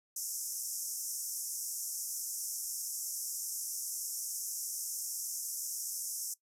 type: band-pass noise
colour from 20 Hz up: pink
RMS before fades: -39 dBFS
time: 0.16-6.34 s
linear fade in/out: 5 ms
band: 5400 to 14000 Hz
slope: 96 dB/octave
effects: noise-tail reverb RT60 0.1 s tail -19 dB re dry